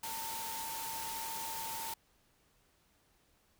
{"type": "tone in noise", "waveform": "sine", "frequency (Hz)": 900, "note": "A5", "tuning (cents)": 39, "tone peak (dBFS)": -42, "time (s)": [0.03, 1.94], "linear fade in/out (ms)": 5, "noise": "white", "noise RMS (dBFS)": -42, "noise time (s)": [0.03, 1.94], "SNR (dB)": -3, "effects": ["pink hiss -71 dBFS RMS until 3.59 s"]}